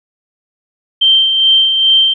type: tone with tremolo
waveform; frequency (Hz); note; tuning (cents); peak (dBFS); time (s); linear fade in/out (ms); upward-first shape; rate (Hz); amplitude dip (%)
sine; 3136; G7; 0; -5; 1.01-2.14; 10; sine; 2.4; 45
effects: none